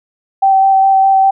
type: tone with vibrato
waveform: sine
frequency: 774 Hz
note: G5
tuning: 22 cents flat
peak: -6 dBFS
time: 0.42-1.31 s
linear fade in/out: 10 ms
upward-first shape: square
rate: 4.9 Hz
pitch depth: 9 cents each way
effects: none